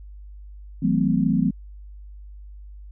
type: tone cluster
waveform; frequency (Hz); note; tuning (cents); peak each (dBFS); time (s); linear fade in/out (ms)
sine; 165.3 / 189.9 / 221.2 / 257.4; E3 / F#3 / A3 / C4; +5 / +45 / +9 / -28; -23; 0.82-1.51; 10
effects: added 50 Hz sine -38 dBFS peak until 2.91 s